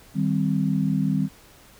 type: chord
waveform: sine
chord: C minor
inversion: first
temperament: equal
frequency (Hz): 155.56 / 196 / 261.6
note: Eb3 / G3 / C4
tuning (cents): 0 / 0 / 0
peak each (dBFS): -24 / -23 / -26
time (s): 0.14-1.29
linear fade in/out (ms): 50
effects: pink hiss -51 dBFS RMS until 1.79 s